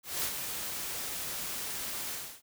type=noise with ADSR envelope; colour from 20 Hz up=white; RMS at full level=-31 dBFS; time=0.03-2.42 s; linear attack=210 ms; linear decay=60 ms; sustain=-6 dB; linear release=310 ms; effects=none